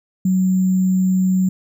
sine tone with sample-and-hold, 186.2 Hz, F#3, 11 cents sharp, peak -13 dBFS, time 0.25-1.49 s, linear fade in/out 5 ms, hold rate 7350 Hz, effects none

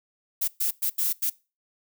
violet noise bursts at uneven times, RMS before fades -25 dBFS, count 5, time 0.41-0.48 / 0.6-0.71 / 0.82-0.9 / 0.98-1.13 / 1.22-1.3 s, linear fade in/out 10 ms, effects noise-tail reverb RT60 0.3 s tail -22 dB re dry

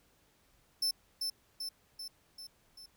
40% pulse tone with echo, 5300 Hz, E8, 9 cents sharp, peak -28 dBFS, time 0.82-0.91 s, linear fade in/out 5 ms, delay 390 ms, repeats 5, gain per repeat -4 dB, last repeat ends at 2.86 s, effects pink hiss -69 dBFS RMS until 2.96 s

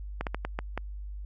slowing click train, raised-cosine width 0.5 ms, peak -16 dBFS, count 6, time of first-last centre 0.21-0.776 s, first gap 58 ms, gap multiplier 1.34, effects added 50 Hz sine -36 dBFS peak until 1.25 s + AAC 64 kbps

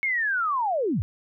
sine linear sweep, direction down, 2203 to 69.3 Hz, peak -22 dBFS, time 0.03-1.02 s, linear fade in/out 0 ms, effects none

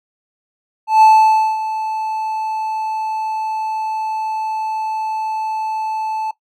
triangle tone with ADSR envelope, 874 Hz, A5, 12 cents flat, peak -3 dBFS, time 0.87-6.31 s, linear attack 150 ms, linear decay 550 ms, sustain -14 dB, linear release 4 ms, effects noise-tail reverb RT60 0.1 s tail -17 dB re dry

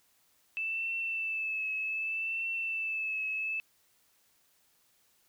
sine tone with vibrato, 2637 Hz, E7, in tune, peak -31 dBFS, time 0.57-3.6 s, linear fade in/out 0 ms, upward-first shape triangle, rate 0.65 Hz, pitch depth 42 cents each way, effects white hiss -69 dBFS RMS until 5.28 s

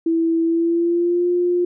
sine tone with pitch glide, 329.6 to 353.3 Hz, E4 to F4, 0 to +20 cents, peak -15 dBFS, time 0.06-1.65 s, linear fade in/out 5 ms, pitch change +120 cents, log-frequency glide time 0.43-1.28 s, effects none

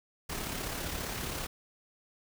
pink noise with amplitude modulation, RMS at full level -35 dBFS, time 0.29-1.47 s, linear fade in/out 10 ms, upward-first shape sine, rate 35 Hz, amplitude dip 40%, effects none

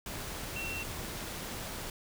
sine tone in noise, 2715 Hz, F7, 50 cents flat, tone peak -37 dBFS, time 0.56-0.83 s, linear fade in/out 2 ms, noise pink, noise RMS -40 dBFS, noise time 0.06-1.9 s, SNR 0 dB, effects none

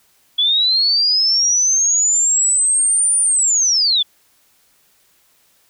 sine linear two-way sweep, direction up then down, 3380 to 9397 to 3380 Hz, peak -12 dBFS, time 0.38-4.03 s, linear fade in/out 10 ms, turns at 3.2 s, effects white hiss -57 dBFS RMS until 5.69 s

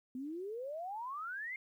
sine exponential sweep, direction up, 246.9 to 2159 Hz, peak -39 dBFS, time 0.15-1.56 s, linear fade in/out 2 ms, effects 12-bit

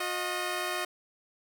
10% pulse tone pair together, 359.6 / 622.3 Hz, F#4 / D#5, -49 / 0 cents, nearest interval major sixth, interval 949 cents, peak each -25 dBFS, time 0-0.85 s, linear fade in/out 5 ms, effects none

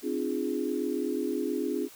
sine chord, D half-diminished seventh, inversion third, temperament equal with one note detuned, 261.6 / 300.5 / 349.2 / 415.3 Hz, C4 / D4 / F4 / Ab4, 0 / +40 / 0 / 0 cents, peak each -33 dBFS, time 0.02-1.89 s, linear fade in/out 50 ms, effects white hiss -51 dBFS RMS until 1.95 s

